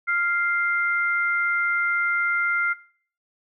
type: tone pair together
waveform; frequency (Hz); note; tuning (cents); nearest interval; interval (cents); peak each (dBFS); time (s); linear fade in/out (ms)
sine; 1396.9 / 2093; F6 / C7; 0 / 0; perfect fifth; 700; -22 / -24; 0.07-2.74; 20
effects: noise-tail reverb RT60 0.5 s tail -19 dB re dry